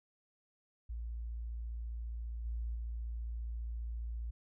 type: tone with level steps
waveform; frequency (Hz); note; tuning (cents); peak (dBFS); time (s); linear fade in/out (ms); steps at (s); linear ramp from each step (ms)
sine; 57.4; A#1; -26; -38 / -35 / -37; 0.89-4.31; 10; 2.44 / 2.74; 20
effects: none